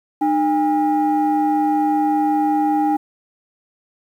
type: tone pair together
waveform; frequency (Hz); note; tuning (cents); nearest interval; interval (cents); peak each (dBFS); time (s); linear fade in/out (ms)
sine; 304.2 / 809; D#4 / G#5; -39 / -46; octave + perfect fourth; 1693; -16; 0.21-2.97; 10
effects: tanh soft clip ceiling -10 dBFS + 8-bit